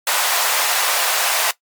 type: high-pass noise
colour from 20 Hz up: pink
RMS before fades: -18 dBFS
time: 0.07-1.51 s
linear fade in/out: 2 ms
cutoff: 660 Hz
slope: 24 dB/octave
effects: noise-tail reverb RT60 0.1 s tail -17 dB re dry + MP3 96 kbps